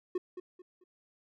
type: tone with echo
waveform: triangle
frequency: 363.3 Hz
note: F#4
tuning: 32 cents flat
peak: -27 dBFS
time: 0.15-0.18 s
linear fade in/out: 5 ms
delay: 220 ms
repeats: 3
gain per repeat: -10 dB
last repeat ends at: 0.84 s
effects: none